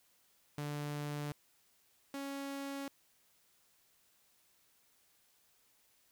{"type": "tone pair in turn", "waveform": "sawtooth", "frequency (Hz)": [146.83, 277.2], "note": ["D3", "C#4"], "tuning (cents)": [0, 0], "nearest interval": "major seventh", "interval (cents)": 1100, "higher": "second", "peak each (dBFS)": [-34, -36], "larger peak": "first", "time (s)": [[0.58, 1.32], [2.14, 2.88]], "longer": "neither", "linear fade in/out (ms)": 2, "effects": ["white hiss -71 dBFS RMS until 6.11 s"]}